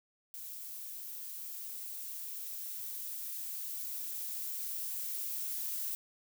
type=noise with level ramp; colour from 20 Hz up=violet; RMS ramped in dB=-45 to -37 dBFS; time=0.34-5.95 s; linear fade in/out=0 ms; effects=none